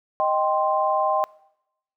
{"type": "chord", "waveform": "sine", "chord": "C minor", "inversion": "first", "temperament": "equal", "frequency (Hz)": [622.3, 784, 1046.5], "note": ["Eb5", "G5", "C6"], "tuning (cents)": [0, 0, 0], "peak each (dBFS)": -23, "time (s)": [0.2, 1.24], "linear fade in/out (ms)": 0, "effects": ["noise-tail reverb RT60 0.8 s tail -23 dB re dry"]}